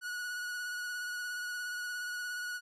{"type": "tone with vibrato", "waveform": "45% pulse", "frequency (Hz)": 1463, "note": "F#6", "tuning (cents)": -20, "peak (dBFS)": -36, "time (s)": [0.01, 2.61], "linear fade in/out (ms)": 50, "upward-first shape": "sine", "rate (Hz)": 17, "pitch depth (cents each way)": 21, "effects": ["low-pass 12000 Hz 12 dB/octave"]}